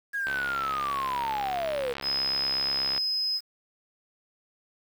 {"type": "linear sweep", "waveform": "sine", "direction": "down", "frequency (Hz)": [1661.2, 463.6], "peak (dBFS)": -27, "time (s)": [0.13, 1.94], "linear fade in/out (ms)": 20}
{"type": "click train", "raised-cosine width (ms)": 0.3, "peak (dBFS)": -18, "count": 186, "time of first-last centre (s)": [0.27, 2.979], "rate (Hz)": 68.3}
{"type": "tone", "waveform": "sine", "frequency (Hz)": 5070, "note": "D#8", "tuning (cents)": 32, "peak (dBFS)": -25, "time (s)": [2.02, 3.41], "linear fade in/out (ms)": 50}
{"effects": ["8-bit"]}